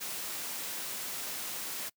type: noise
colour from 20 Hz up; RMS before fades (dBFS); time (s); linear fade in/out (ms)
white; -38; 0-1.9; 20
effects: noise-tail reverb RT60 0.1 s tail -24 dB re dry + high-pass 150 Hz 12 dB/octave